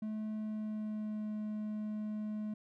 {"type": "tone with pitch glide", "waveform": "triangle", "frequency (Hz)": [215.5, 212.8], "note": ["A3", "G#3"], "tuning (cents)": [-36, 42], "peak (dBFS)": -34, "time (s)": [0.02, 2.54], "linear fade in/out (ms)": 5, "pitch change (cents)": -22, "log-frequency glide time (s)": [0.32, 1.32], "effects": []}